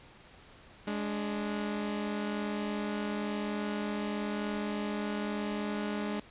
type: tone pair together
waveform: sawtooth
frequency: 207.8 / 291.2 Hz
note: G#3 / D4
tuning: +1 / -15 cents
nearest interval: tritone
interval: 584 cents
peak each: -29 / -35 dBFS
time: 0.87-6.2 s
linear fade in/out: 5 ms
effects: pink hiss -55 dBFS RMS until 6.3 s + resampled to 8000 Hz